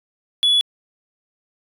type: tone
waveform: sine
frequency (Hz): 3409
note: G#7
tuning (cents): +45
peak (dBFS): -10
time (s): 0.43-0.61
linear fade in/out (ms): 0
effects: tanh soft clip ceiling -12 dBFS